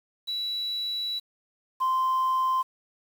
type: tone pair in turn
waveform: sine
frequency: 3929 / 1040.7 Hz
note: B7 / C6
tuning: -10 / -10 cents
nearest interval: octave + major seventh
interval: 2300 cents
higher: first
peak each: -27 / -20 dBFS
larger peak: second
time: 0.27-1.2 / 1.8-2.63 s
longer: first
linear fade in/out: 20 ms
effects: tanh soft clip ceiling -20 dBFS + 8-bit